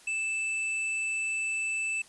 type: tone with tanh clipping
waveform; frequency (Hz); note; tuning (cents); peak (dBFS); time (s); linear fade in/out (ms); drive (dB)
sine; 2637; E7; 0; -30; 0.07-2.02; 5; 14
effects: white hiss -55 dBFS RMS until 2.08 s + resampled to 24000 Hz